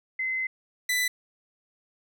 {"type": "tone pair in turn", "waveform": ["sine", "sawtooth"], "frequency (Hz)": [2053, 1992.3], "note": ["C7", "B6"], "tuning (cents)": [-33, 15], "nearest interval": "minor second", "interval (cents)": 52, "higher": "first", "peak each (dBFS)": [-26, -20], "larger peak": "second", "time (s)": [[0.19, 0.47], [0.89, 1.08]], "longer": "first", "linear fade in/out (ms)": 5, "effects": []}